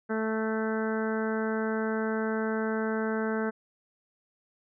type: harmonic tone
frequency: 220 Hz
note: A3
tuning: in tune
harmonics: 1 / 2 / 3 / 4 / 5 / 6 / 7 / 8 / 9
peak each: -30 / -31 / -38 / -40 / -44 / -40 / -37 / -46 / -49 dBFS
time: 0.09-3.51 s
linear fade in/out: 20 ms
effects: none